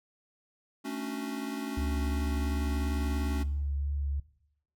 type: chord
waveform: square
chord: D major seventh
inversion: second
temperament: equal with one note detuned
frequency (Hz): 220 / 277.2 / 297.4 / 370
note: A3 / C#4 / D4 / F#4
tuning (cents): 0 / 0 / +22 / 0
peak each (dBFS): -41 / -37 / -43 / -43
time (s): 0.84-3.44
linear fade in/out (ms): 20
type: tone with vibrato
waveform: sine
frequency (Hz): 71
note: C#2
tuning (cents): +42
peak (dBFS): -29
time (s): 1.77-4.2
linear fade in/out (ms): 5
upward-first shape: triangle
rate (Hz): 2.9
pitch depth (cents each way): 22
effects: noise-tail reverb RT60 0.8 s tail -18 dB re dry